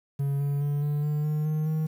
triangle tone with pitch steps, 139.9 / 142.18 / 144.5 / 146.86 / 149.25 / 151.68 / 154.16 / 156.67 Hz, C#3 / C#3 / D3 / D3 / D3 / D#3 / D#3 / D#3, +16 / +44 / -28 / 0 / +28 / -44 / -16 / +12 cents, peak -22 dBFS, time 0.19-1.87 s, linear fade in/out 10 ms, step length 210 ms, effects 9-bit

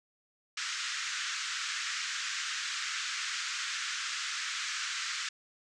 pink band-pass noise, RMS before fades -36 dBFS, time 0.57-5.29 s, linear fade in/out 5 ms, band 1300 to 7400 Hz, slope 48 dB/octave, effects none

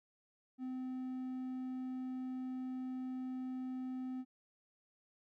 triangle tone, 256.8 Hz, C4, 32 cents flat, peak -37 dBFS, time 0.58-4.25 s, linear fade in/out 50 ms, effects none

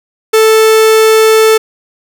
45% pulse tone, 440 Hz, A4, in tune, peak -4 dBFS, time 0.33-1.58 s, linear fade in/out 10 ms, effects none

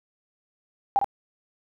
sine tone with echo, 799 Hz, G5, 33 cents sharp, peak -16 dBFS, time 0.96-0.99 s, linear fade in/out 0 ms, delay 54 ms, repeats 1, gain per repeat -5 dB, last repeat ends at 1.044 s, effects none

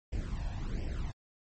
brown noise with flanger, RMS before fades -35 dBFS, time 0.12-1.12 s, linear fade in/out 10 ms, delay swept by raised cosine 0.38 to 1.22 ms, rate 1.4 Hz, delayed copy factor +0.75, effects MP3 32 kbps

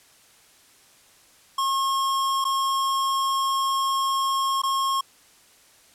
square tone with dropouts, 1081 Hz, C#6, 44 cents flat, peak -22 dBFS, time 1.58-5.01 s, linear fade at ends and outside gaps 5 ms, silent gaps 2.443-2.45 / 4.619-4.634 s, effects white hiss -55 dBFS RMS until 5.94 s + low-pass 11000 Hz 12 dB/octave

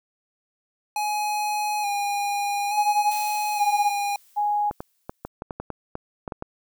square tone with vibrato, 826 Hz, G#5, 10 cents flat, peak -24 dBFS, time 0.96-4.16 s, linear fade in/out 2 ms, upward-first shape square, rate 0.57 Hz, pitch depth 28 cents each way
sine tone bursts, 829 Hz, G#5, 3 cents flat, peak -20 dBFS, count 3, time 2.76-4.71 s, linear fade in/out 20 ms, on 350 ms, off 450 ms
blue noise with exponential decay, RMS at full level -35 dBFS, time 3.11-5.28 s, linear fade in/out 5 ms, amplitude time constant 470 ms
clicks, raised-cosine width 1 ms, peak -17 dBFS, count 12, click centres 4.711 / 4.805 / 5.095 / 5.25 / 5.421 / 5.508 / 5.6 / 5.703 / 5.954 / 6.278 / 6.322 / 6.424 s
effects none

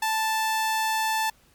sawtooth tone, 880 Hz, A5, in tune, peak -19 dBFS, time 0.02-1.3 s, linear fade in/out 5 ms, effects pink hiss -60 dBFS RMS until 1.54 s + MP3 96 kbps

